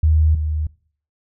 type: tone pair in turn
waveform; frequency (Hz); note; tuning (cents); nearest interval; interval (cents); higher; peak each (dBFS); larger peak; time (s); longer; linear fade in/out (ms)
sine; 78 / 76.97; D#2 / D#2; +5 / -18; unison; 23; first; -11 / -18; first; 0.03-0.35 / 0.35-0.67; neither; 5
effects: noise-tail reverb RT60 0.5 s tail -22 dB re dry